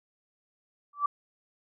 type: tone with exponential growth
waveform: sine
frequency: 1160 Hz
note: D6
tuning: 22 cents flat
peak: -19 dBFS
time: 0.93-1.06 s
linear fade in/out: 5 ms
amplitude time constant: 28 ms
effects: none